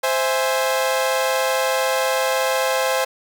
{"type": "chord", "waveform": "sawtooth", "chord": "C augmented", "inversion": "none", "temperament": "equal", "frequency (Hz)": [523.3, 659.3, 830.6], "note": ["C5", "E5", "G#5"], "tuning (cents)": [0, 0, 0], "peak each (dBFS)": [-16, -21, -21], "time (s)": [0.03, 3.05], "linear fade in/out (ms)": 10, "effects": []}